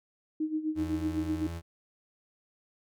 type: tone with tremolo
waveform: sine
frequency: 311.1 Hz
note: D#4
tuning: in tune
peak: -26 dBFS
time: 0.4-1.47 s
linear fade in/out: 5 ms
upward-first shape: sine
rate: 7.9 Hz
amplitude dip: 75%
type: tone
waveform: 35% pulse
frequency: 84 Hz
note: E2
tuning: 33 cents sharp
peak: -34 dBFS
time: 0.75-1.62 s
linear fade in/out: 50 ms
effects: none